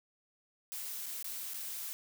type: noise with dropouts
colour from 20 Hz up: blue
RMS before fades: -41 dBFS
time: 0.72-1.93 s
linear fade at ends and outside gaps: 0 ms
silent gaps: 1.06-1.064 / 1.227-1.244 / 1.536-1.542 s
effects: none